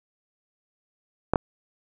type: clicks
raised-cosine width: 1 ms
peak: -6 dBFS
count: 2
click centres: 1.336 / 1.358 s
effects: none